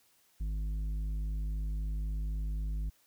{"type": "tone with tanh clipping", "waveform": "sine", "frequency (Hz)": 51.91, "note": "G#1", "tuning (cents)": 0, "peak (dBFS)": -33, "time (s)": [0.4, 2.9], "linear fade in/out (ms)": 10, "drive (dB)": 8, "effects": ["white hiss -68 dBFS RMS until 3.06 s"]}